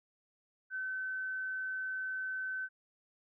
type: tone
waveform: sine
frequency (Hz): 1526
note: G6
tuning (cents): -47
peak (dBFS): -35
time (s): 0.7-2.69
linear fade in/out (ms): 50
effects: none